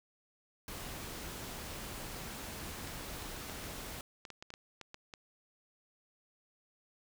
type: noise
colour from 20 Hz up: pink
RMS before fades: -44 dBFS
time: 0.68-4.01 s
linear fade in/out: 2 ms
type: clicks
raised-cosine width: 0.2 ms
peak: -29 dBFS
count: 12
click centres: 2.874 / 3.222 / 3.497 / 3.641 / 4.252 / 4.303 / 4.425 / 4.504 / 4.539 / 4.813 / 4.944 / 5.138 s
effects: none